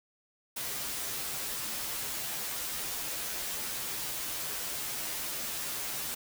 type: noise with comb filter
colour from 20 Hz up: white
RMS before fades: -36 dBFS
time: 0.56-6.15 s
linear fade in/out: 10 ms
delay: 11 ms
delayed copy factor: -0.95
effects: none